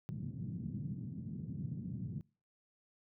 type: band-pass noise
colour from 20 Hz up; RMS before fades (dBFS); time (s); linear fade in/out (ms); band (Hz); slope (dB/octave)
pink; -42; 0.09-2.21; 0; 120 to 200; 24
effects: noise-tail reverb RT60 0.4 s tail -26 dB re dry